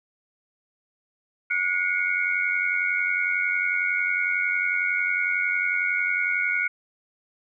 sine tone cluster, 1451 / 2153 / 2244 Hz, F#6 / C7 / C#7, -34 / +49 / +21 cents, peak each -26 dBFS, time 1.5-6.68 s, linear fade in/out 10 ms, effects none

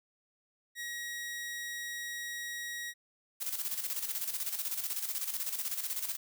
sawtooth tone, 1900 Hz, A#6, 33 cents sharp, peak -34 dBFS, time 0.75-2.94 s, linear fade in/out 50 ms
blue noise with tremolo, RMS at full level -34 dBFS, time 3.4-6.17 s, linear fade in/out 20 ms, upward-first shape square, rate 16 Hz, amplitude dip 60%
effects none

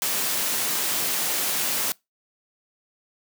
white noise, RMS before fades -25 dBFS, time 0.02-1.92 s, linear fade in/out 0 ms, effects noise-tail reverb RT60 0.2 s tail -24 dB re dry + high-pass 150 Hz 12 dB/octave

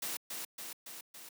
white noise with echo, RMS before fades -38 dBFS, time 0.02-0.17 s, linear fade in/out 5 ms, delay 280 ms, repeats 4, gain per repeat -3 dB, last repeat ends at 1.29 s, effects high-pass 200 Hz 12 dB/octave

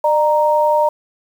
sine tone pair together, 601.6 / 932.3 Hz, D5 / A#5, +42 / 0 cents, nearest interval minor sixth, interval 758 cents, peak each -14 dBFS, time 0.04-0.89 s, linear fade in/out 5 ms, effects 7-bit

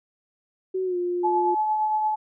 sine tone with pitch glide, 374.9 to 353.9 Hz, F#4 to F4, +23 to +23 cents, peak -23 dBFS, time 0.74-1.55 s, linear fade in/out 10 ms, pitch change -100 cents, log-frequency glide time 0.84-0.97 s
sine tone with tremolo, 859 Hz, A5, 42 cents flat, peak -19 dBFS, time 1.23-2.16 s, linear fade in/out 20 ms, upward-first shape triangle, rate 8.7 Hz, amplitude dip 35%
effects none

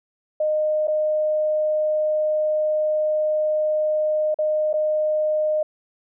sine tone with dropouts, 614 Hz, D#5, 23 cents flat, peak -18 dBFS, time 0.4-5.63 s, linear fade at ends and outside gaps 5 ms, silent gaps 0.873-0.88 / 4.344-4.387 / 4.73-4.738 s, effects none

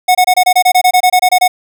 square tone bursts, 732 Hz, F#5, 19 cents flat, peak -6 dBFS, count 15, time 0.08-1.48 s, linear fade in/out 10 ms, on 70 ms, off 25 ms, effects none

